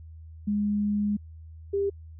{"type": "tone pair in turn", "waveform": "sine", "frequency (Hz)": [206.6, 398.2], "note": ["G#3", "G4"], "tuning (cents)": [-9, 27], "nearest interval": "major seventh", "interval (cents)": 1136, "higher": "second", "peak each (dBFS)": -23, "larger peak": "neither", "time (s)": [[0.47, 1.17], [1.73, 1.9]], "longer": "first", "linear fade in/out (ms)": 10, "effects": ["added 80 Hz sine -42 dBFS peak until 2.19 s"]}